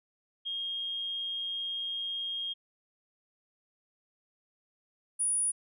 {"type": "tone pair in turn", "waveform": "sine", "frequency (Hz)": [3241, 9712], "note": ["G#7", "D#9"], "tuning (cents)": [-43, -43], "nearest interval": "octave + perfect fifth", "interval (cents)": 1900, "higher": "second", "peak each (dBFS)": [-32, -25], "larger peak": "second", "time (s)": [[0.45, 2.54], [5.19, 5.52]], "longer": "first", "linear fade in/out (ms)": 20, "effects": ["tanh soft clip ceiling -23 dBFS"]}